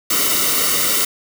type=noise with comb filter; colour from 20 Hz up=white; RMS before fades=-17 dBFS; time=0.1-1.05 s; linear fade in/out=5 ms; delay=1.2 ms; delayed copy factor=-0.75; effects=none